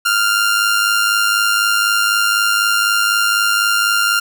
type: tone with amplitude modulation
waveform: sawtooth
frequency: 1396.9 Hz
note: F6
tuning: in tune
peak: -7 dBFS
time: 0.05-4.2 s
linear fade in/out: 10 ms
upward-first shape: sine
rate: 104 Hz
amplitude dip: 45%
effects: none